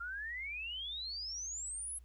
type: exponential sweep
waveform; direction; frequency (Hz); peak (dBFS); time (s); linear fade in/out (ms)
sine; up; 1368 to 11000; -39; 0-1.99; 10
effects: added 60 Hz sine -54 dBFS peak until 2.04 s + pink hiss -75 dBFS RMS until 2.04 s